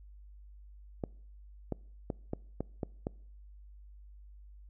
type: clicks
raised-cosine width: 2 ms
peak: -20 dBFS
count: 7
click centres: 1.038 / 1.723 / 2.102 / 2.334 / 2.606 / 2.832 / 3.069 s
effects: noise-tail reverb RT60 0.6 s tail -25 dB re dry + added 50 Hz sine -50 dBFS peak until 4.69 s